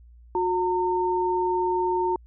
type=tone pair together; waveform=sine; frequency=361.9 / 912 Hz; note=F#4 / A#5; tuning=-38 / -38 cents; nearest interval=octave + major third; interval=1600 cents; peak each=-24 dBFS; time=0.35-2.16 s; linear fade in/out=2 ms; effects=added 59 Hz sine -47 dBFS peak until 2.26 s